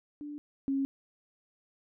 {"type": "tone pair in turn", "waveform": "sine", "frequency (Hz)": [293.7, 272.9], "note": ["D4", "C#4"], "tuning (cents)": [0, -27], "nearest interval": "minor second", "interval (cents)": 127, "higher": "first", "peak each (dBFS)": [-38, -27], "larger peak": "second", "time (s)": [[0.21, 0.38], [0.68, 0.85]], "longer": "neither", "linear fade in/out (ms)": 0, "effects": []}